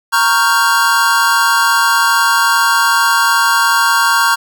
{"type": "chord", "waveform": "square", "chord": "G half-diminished seventh", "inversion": "first", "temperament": "equal", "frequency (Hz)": [932.3, 1108.7, 1396.9, 1568], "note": ["Bb5", "Db6", "F6", "G6"], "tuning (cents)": [0, 0, 0, 0], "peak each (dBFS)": -16, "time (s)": [0.12, 4.36], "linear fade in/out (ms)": 20, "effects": []}